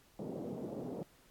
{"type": "band-pass noise", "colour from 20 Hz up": "pink", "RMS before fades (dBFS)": -42, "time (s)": [0.19, 1.03], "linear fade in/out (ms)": 0, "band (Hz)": [160, 600], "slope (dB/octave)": 24, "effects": ["pink hiss -66 dBFS RMS until 1.3 s", "AAC 64 kbps"]}